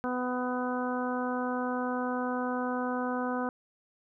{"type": "harmonic tone", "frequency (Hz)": 250, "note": "B3", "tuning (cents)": 21, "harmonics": [1, 2, 3, 4, 5, 6], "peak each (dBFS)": [-32, -35, -37, -38, -39, -40], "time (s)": [0.04, 3.49], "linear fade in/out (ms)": 0, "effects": []}